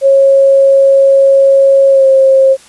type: tone with pitch glide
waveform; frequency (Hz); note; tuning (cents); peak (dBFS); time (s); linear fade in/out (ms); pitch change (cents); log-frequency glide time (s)
sine; 546 to 535.1; C#5 to C5; -26 to +39; -3; 0.01-2.57; 50; -35; 1.9-2.06
effects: white hiss -40 dBFS RMS until 2.68 s + resampled to 24000 Hz